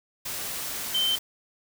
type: tone in noise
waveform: sine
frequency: 3100 Hz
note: G7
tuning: 20 cents flat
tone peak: -22 dBFS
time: 0.94-1.16 s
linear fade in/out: 10 ms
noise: white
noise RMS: -33 dBFS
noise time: 0.25-1.19 s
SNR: +8 dB
effects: none